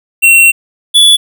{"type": "tone pair in turn", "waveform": "square", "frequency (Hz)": [2727, 3436], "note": ["F7", "A7"], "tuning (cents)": [-42, -42], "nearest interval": "major third", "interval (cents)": 400, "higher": "second", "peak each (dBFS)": -3, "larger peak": "neither", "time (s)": [[0.22, 0.52], [0.94, 1.17]], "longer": "first", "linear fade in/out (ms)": 20, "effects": []}